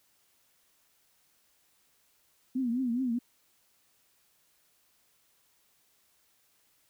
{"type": "tone with vibrato", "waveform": "sine", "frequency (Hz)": 247, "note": "B3", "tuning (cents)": 0, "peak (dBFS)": -27, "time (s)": [2.55, 3.19], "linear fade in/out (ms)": 10, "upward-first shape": "triangle", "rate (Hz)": 4.8, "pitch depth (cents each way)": 150, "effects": ["white hiss -69 dBFS RMS until 6.89 s"]}